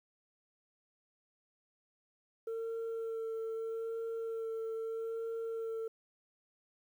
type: tone with vibrato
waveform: sine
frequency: 451.9 Hz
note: A4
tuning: 46 cents sharp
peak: -33 dBFS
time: 2.47-5.88 s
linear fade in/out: 5 ms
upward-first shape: sine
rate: 0.79 Hz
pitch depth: 14 cents each way
effects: tanh soft clip ceiling -35 dBFS + 11-bit